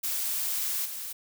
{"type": "noise with level steps", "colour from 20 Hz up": "blue", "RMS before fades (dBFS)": [-30, -37], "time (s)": [0.03, 1.13], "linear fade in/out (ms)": 10, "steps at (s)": 0.85, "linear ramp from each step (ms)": 10, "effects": []}